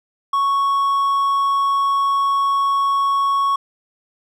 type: tone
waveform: triangle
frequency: 1108.7 Hz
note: C#6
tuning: in tune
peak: -13 dBFS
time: 0.33-3.56 s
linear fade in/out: 5 ms
effects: none